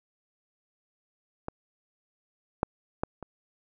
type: clicks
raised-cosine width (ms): 1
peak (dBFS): -19 / -9 / -13 / -25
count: 4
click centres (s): 1.484 / 2.631 / 3.035 / 3.227
effects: none